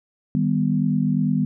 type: chord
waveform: sine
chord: Eb augmented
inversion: none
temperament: equal with one note detuned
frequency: 155.56 / 198.16 / 246.9 Hz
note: Eb3 / G3 / B3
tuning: 0 / +19 / 0 cents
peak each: -22 dBFS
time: 0.35-1.45 s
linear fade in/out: 0 ms
effects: none